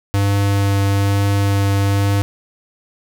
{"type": "tone with vibrato", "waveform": "square", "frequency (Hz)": 99.7, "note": "G2", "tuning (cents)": 30, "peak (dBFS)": -14, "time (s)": [0.14, 2.22], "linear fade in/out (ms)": 0, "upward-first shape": "triangle", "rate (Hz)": 1.1, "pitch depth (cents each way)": 10, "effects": []}